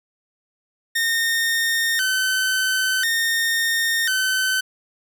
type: tone with vibrato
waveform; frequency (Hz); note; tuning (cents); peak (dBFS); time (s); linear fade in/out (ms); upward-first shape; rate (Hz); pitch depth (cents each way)
sawtooth; 1673; G#6; +12; -15; 0.95-4.61; 10; square; 0.48; 160
effects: none